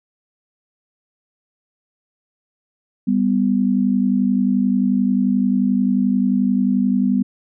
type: tone pair together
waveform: sine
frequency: 197.63 / 249 Hz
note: G3 / B3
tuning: +14 / +14 cents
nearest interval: major third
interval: 400 cents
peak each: -17 dBFS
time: 3.07-7.23 s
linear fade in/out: 10 ms
effects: none